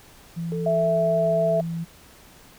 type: tone with pitch glide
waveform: sine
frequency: 167.7 to 166.64 Hz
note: E3 to E3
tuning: +30 to +19 cents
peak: -26 dBFS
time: 0.36-1.85 s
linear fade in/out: 20 ms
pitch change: -11 cents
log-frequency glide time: 1-1.25 s
type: tone with vibrato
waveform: sine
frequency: 440 Hz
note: A4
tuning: in tune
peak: -28 dBFS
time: 0.52-1.6 s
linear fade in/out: 0 ms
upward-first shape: triangle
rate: 3.5 Hz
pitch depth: 15 cents each way
type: tone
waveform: sine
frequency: 659.3 Hz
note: E5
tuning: in tune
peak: -19 dBFS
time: 0.66-1.61 s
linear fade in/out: 5 ms
effects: pink hiss -50 dBFS RMS until 2.58 s